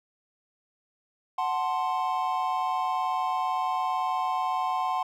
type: chord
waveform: triangle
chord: F# diminished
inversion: none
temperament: equal with one note detuned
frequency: 742.1 / 880 / 1046.5 Hz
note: F#5 / A5 / C6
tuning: +5 / 0 / 0 cents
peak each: -27 / -30 / -27 dBFS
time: 1.38-5.03 s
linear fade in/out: 5 ms
effects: none